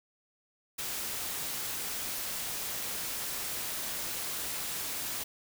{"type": "noise", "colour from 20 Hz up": "white", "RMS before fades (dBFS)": -36, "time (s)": [0.78, 5.24], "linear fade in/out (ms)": 10, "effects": []}